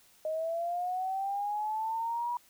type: linear sweep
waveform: sine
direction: up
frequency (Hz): 620 to 971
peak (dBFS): -30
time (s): 0.25-2.37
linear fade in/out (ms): 2
effects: white hiss -62 dBFS RMS until 2.49 s